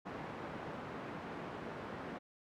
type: band-pass noise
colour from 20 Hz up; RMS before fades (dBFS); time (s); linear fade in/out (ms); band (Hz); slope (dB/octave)
pink; -45; 0.05-2.19; 20; 160 to 1500; 12
effects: none